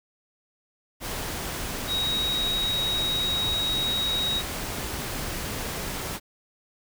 sine tone in noise, 3800 Hz, A#7, 33 cents sharp, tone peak -24 dBFS, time 1.87-4.43 s, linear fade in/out 50 ms, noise pink, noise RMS -32 dBFS, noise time 1-6.2 s, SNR +5 dB, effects none

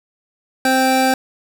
25% pulse tone pair together, 261.6 / 784 Hz, C4 / G5, 0 / 0 cents, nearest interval octave + perfect fifth, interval 1900 cents, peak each -12 / -13 dBFS, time 0.65-1.14 s, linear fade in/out 2 ms, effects none

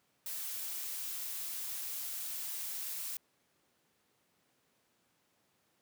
blue noise, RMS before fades -40 dBFS, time 0.26-3.17 s, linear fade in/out 2 ms, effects pink hiss -74 dBFS RMS until 5.81 s + high-pass 150 Hz 12 dB/octave

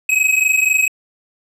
square tone pair together, 2531 / 2555 Hz, D#7 / D#7, +29 / +45 cents, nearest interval unison, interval 16 cents, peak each -16 dBFS, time 0.09-0.88 s, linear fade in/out 5 ms, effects low-pass 12000 Hz 12 dB/octave

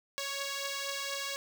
5% pulse beating tone pair, 554.4 / 558.6 Hz, C#5 / C#5, 0 / +13 cents, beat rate 4.2 Hz, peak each -24 / -29 dBFS, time 0.18-1.36 s, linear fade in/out 0 ms, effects none

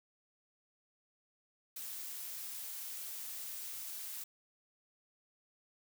blue noise, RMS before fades -44 dBFS, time 1.76-4.24 s, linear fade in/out 5 ms, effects none

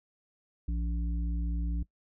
harmonic tone, 57.8 Hz, A#1, 14 cents flat, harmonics 1 / 3 / 5, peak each -29 / -39 / -43 dBFS, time 0.68-1.83 s, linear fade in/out 5 ms, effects noise-tail reverb RT60 0.1 s tail -19 dB re dry

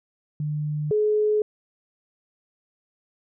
sine tone pair in turn, 150 / 424.3 Hz, D3 / G#4, +37 / +37 cents, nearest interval octave + tritone, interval 1800 cents, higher second, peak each -24 / -18 dBFS, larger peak second, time 0.4-0.91 / 0.91-1.42 s, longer neither, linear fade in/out 2 ms, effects none

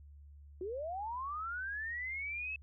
sine linear sweep, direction up, 349.2 to 2620 Hz, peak -37 dBFS, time 0.61-2.56 s, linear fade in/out 2 ms, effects added 72 Hz sine -52 dBFS peak until 2.62 s

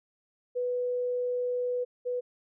sine tone pair in turn, 493.9 / 493.9 Hz, B4 / B4, 0 / 0 cents, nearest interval unison, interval 0 cents, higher neither, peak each -27 / -28 dBFS, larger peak first, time 0.55-1.85 / 2.05-2.21 s, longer first, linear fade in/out 20 ms, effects none

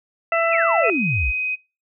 harmonic tone, 666 Hz, E5, 18 cents sharp, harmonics 1 / 2 / 3 / 4, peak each -19 / -22 / -24 / -25 dBFS, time 0.32-0.9 s, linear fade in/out 2 ms
sine exponential sweep, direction down, 2739 to 49 Hz, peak -20 dBFS, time 0.51-1.32 s, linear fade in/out 20 ms
sine tone, 2513 Hz, D#7, 17 cents sharp, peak -21 dBFS, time 0.83-1.56 s, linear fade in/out 20 ms
effects noise-tail reverb RT60 0.3 s tail -26 dB re dry

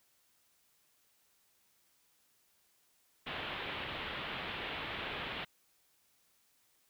white low-pass noise, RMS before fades -41 dBFS, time 3.26-5.45 s, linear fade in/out 10 ms, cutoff 3500 Hz, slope 48 dB/octave, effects white hiss -72 dBFS RMS until 6.89 s

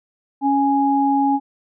sine tone pair together, 277.2 / 830.6 Hz, C#4 / G#5, 0 / 0 cents, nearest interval octave + perfect fifth, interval 1900 cents, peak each -17 dBFS, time 0.41-1.4 s, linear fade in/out 50 ms, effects none

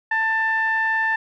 sawtooth tone with low-pass filter, 889 Hz, A5, 18 cents sharp, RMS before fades -21 dBFS, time 0.11-1.16 s, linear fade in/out 5 ms, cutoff 1800 Hz, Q 4.7, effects none

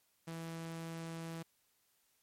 sawtooth tone, 164.7 Hz, E3, 1 cent flat, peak -38 dBFS, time 0.27-1.43 s, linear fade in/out 10 ms, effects white hiss -75 dBFS RMS until 2.22 s + MP3 64 kbps

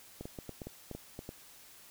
clicks, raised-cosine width 2 ms, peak -28 dBFS, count 10, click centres 0.21 / 0.255 / 0.388 / 0.493 / 0.618 / 0.67 / 0.913 / 0.95 / 1.191 / 1.291 s, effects white hiss -56 dBFS RMS until 1.9 s

